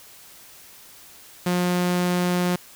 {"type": "tone", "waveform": "sawtooth", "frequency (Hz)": 178.3, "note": "F3", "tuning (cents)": 36, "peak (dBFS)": -16, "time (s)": [1.46, 2.56], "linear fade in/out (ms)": 5, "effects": ["white hiss -47 dBFS RMS until 2.75 s"]}